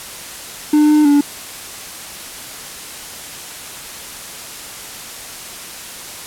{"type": "tone with pitch steps", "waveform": "triangle", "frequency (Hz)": [300, 301.7, 288.2], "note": ["D4", "D4", "D4"], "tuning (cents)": [37, 47, -33], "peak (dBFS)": -6, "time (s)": [0.73, 1.21], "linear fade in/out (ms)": 5, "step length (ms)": 160, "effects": ["white hiss -31 dBFS RMS until 6.26 s", "low-pass 12000 Hz 12 dB/octave"]}